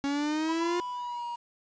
45% pulse exponential sweep, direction up, 277.2 to 355.4 Hz, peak -27 dBFS, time 0.04-0.8 s, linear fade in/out 0 ms
triangle tone with pitch glide, 987.8 to 951.9 Hz, B5 to A#5, 0 to +36 cents, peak -31 dBFS, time 0.48-1.36 s, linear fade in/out 10 ms, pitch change -64 cents, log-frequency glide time 0.91-1.25 s
effects resampled to 16000 Hz + 9-bit

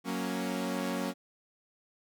sawtooth chord, F# major, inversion none, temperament equal, 185 / 233.1 / 277.2 Hz, F#3 / A#3 / C#4, 0 / 0 / 0 cents, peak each -32 dBFS, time 0.04-1.14 s, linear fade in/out 50 ms, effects none

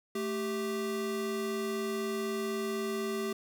square tone pair together, 220 / 392 Hz, A3 / G4, 0 / 0 cents, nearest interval minor seventh, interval 1000 cents, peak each -37 / -34 dBFS, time 0.15-3.33 s, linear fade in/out 5 ms, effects none

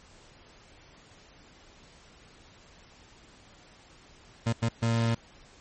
30% pulse tone bursts at uneven times, 115.2 Hz, A#2, 20 cents flat, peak -21 dBFS, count 3, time 4.46-4.53 / 4.62-4.69 / 4.82-5.15 s, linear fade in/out 10 ms, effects pink hiss -55 dBFS RMS until 5.6 s + MP3 32 kbps

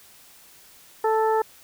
harmonic tone, 440 Hz, A4, in tune, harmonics 1 / 2 / 3 / 4, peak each -21 / -22 / -31 / -36 dBFS, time 1.04-1.42 s, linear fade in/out 5 ms, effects white hiss -51 dBFS RMS until 1.63 s

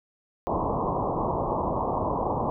white low-pass noise, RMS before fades -27 dBFS, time 0.47-2.5 s, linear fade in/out 0 ms, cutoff 1100 Hz, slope 96 dB/octave, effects none

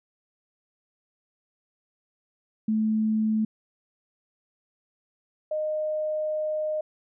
sine tone pair in turn, 217.7 / 615.7 Hz, A3 / D#5, -18 / -18 cents, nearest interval octave + tritone, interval 1800 cents, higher second, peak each -21 / -25 dBFS, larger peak first, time 2.68-3.45 / 5.51-6.81 s, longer second, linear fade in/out 5 ms, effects none

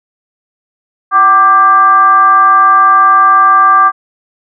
sine tone with frequency modulation, 1178 Hz, D6, 5 cents sharp, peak -3 dBFS, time 1.11-3.92 s, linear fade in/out 50 ms, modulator 417 Hz, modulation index 0.55, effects none

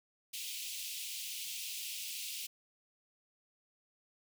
pink high-pass noise, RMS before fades -42 dBFS, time 0.33-2.47 s, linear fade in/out 10 ms, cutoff 2500 Hz, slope 48 dB/octave, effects none

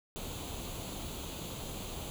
pink noise with comb filter, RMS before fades -41 dBFS, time 0.16-2.1 s, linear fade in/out 0 ms, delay 0.28 ms, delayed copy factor +0.65, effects none

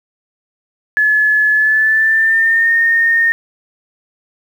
sine tone with pitch glide, 1713 to 1835.9 Hz, A6 to A#6, -47 to -27 cents, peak -9 dBFS, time 0.97-3.32 s, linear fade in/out 0 ms, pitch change +120 cents, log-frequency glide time 1.52-2.7 s, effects 7-bit

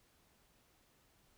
silence, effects pink hiss -71 dBFS RMS until 1.37 s

